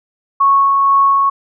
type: tone with tremolo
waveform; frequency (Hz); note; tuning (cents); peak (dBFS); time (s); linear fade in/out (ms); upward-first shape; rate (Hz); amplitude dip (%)
sine; 1104; C#6; -7; -7; 0.4-1.3; 10; sine; 2.1; 25
effects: none